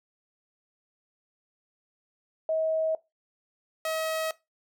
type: tone pair in turn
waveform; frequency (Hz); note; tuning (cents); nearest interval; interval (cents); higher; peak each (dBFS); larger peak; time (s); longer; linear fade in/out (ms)
sine / sawtooth; 638 / 638; D#5 / D#5; +43 / +43; unison; 0; neither; -24; neither; 2.49-2.95 / 3.85-4.31; neither; 2
effects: noise-tail reverb RT60 0.2 s tail -18 dB re dry